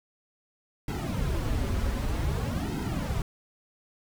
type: noise with flanger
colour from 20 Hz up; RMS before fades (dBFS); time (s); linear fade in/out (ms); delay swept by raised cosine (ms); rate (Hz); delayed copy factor
brown; -29; 0.88-3.22; 2; 1.7 to 6.6; 0.53; -0.9
effects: none